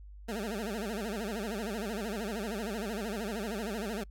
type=tone with vibrato; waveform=20% pulse; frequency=213.2 Hz; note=G#3; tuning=46 cents sharp; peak=-29 dBFS; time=0.28-4.04 s; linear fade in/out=10 ms; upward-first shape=sine; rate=13 Hz; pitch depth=180 cents each way; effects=noise-tail reverb RT60 0.1 s tail -26 dB re dry + added 50 Hz sine -46 dBFS peak until 4.1 s